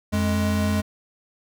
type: tone pair together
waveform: square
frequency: 89 / 209.6 Hz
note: F2 / G#3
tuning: +33 / +16 cents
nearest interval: octave + minor third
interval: 1483 cents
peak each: -24 / -23 dBFS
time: 0.12-0.82 s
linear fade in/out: 20 ms
effects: none